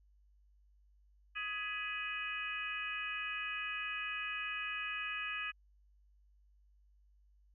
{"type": "harmonic tone with a mistuned harmonic", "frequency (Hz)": 418.3, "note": "G#4", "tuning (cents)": 12, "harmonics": [3, 4, 5, 6, 7], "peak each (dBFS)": [-45, -43, -48, -40, -47], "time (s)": [1.35, 5.52], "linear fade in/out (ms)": 20, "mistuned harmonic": 5, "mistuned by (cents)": -90, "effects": ["added 50 Hz sine -64 dBFS peak until 7.54 s"]}